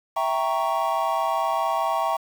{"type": "chord", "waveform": "triangle", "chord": "E diminished seventh", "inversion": "none", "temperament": "equal", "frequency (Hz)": [659.3, 784, 932.3, 1108.7], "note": ["E5", "G5", "Bb5", "Db6"], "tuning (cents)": [0, 0, 0, 0], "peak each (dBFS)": -25, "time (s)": [0.16, 2.17], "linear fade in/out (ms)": 10, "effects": ["7-bit"]}